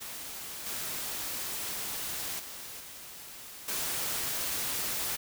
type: noise with level steps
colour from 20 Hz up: white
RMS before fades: -41 / -36 / -43 / -46 / -33 dBFS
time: 0-5.17 s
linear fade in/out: 20 ms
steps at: 0.66 / 2.39 / 2.8 / 3.68 s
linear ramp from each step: 5 ms
effects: none